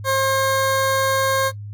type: tone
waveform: 20% pulse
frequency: 535 Hz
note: C5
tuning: 38 cents sharp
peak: -12 dBFS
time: 0.04-1.52 s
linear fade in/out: 50 ms
effects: noise-tail reverb RT60 0.1 s tail -17 dB re dry + added 103 Hz sine -30 dBFS peak until 1.73 s